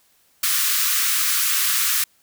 white high-pass noise, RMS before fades -20 dBFS, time 0.43-2.04 s, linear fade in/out 5 ms, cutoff 1100 Hz, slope 96 dB/octave, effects white hiss -60 dBFS RMS until 2.22 s

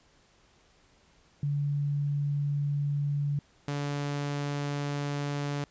sine / sawtooth tone pair in turn, 143.8 / 143.8 Hz, D3 / D3, -36 / -36 cents, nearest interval unison, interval 0 cents, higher neither, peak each -26 / -26 dBFS, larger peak neither, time 1.43-3.39 / 3.68-5.64 s, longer neither, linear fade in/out 2 ms, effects pink hiss -63 dBFS RMS until 5.7 s + resampled to 16000 Hz

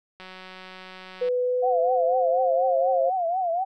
click train, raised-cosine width 0.3 ms, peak -26 dBFS, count 203, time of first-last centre 0.2-1.286 s, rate 186 Hz
sine tone with pitch glide, 496.9 to 532.6 Hz, B4 to C5, +11 to +31 cents, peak -21 dBFS, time 1.21-3.1 s, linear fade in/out 10 ms, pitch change +120 cents, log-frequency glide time 1.43-2.79 s
sine tone with vibrato, 711 Hz, F5, 31 cents sharp, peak -22 dBFS, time 1.62-3.65 s, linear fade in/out 20 ms, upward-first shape triangle, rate 4.1 Hz, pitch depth 150 cents each way
effects none

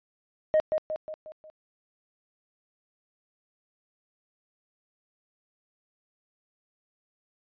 sine tone with echo, 622.3 Hz, D#5, in tune, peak -16 dBFS, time 0.54-0.6 s, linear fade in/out 0 ms, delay 180 ms, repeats 5, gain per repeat -6 dB, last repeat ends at 1.5 s, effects tanh soft clip ceiling -17 dBFS + resampled to 11025 Hz

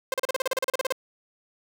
sawtooth tone bursts, 523.3 Hz, C5, in tune, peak -19 dBFS, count 15, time 0.12-0.924 s, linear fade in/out 2 ms, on 20 ms, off 36 ms, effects none

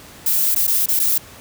violet noise with dropouts, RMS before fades -17 dBFS, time 0.26-1.18 s, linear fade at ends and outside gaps 5 ms, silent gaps 0.548-0.56 / 0.67-0.676 / 0.86-0.885 / 0.993-0.997 s, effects pink hiss -41 dBFS RMS until 1.4 s + high-pass 60 Hz 12 dB/octave

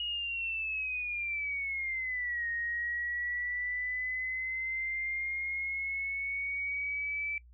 sine linear two-way sweep, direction down then up, 2891 to 1864.7 to 2320 Hz, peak -32 dBFS, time 0-7.38 s, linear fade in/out 2 ms, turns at 2.48 s, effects noise-tail reverb RT60 0.1 s tail -23 dB re dry + added 60 Hz sine -53 dBFS peak until 7.53 s

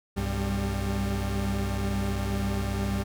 40% pulse tone cluster, 63.4 / 98.2 / 198.5 Hz, B1 / G2 / G3, +46 / +4 / +22 cents, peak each -30 dBFS, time 0.16-3.04 s, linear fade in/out 20 ms, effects none

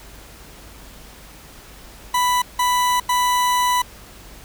40% pulse tone bursts at uneven times, 990 Hz, B5, 4 cents sharp, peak -15 dBFS, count 3, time 2.14-2.42 / 2.59-3 / 3.09-3.82 s, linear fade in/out 5 ms, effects added 50 Hz sine -45 dBFS peak until 4.44 s + pink hiss -43 dBFS RMS until 4.44 s

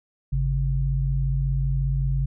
sine tone pair together, 51.09 / 136.4 Hz, G#1 / C#3, -28 / -28 cents, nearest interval octave + perfect fourth, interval 1700 cents, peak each -23 dBFS, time 0.32-2.26 s, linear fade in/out 10 ms, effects none

